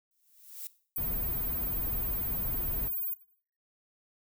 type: noise with exponential growth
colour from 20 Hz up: violet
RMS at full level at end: -38 dBFS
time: 0.11-0.67 s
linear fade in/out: 0 ms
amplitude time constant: 120 ms
type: tone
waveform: sine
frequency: 15310 Hz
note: A#9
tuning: 45 cents sharp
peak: -29 dBFS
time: 0.96-3.14 s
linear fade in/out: 5 ms
type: noise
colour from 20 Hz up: brown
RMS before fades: -38 dBFS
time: 0.98-2.88 s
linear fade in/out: 0 ms
effects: noise-tail reverb RT60 0.5 s tail -17 dB re dry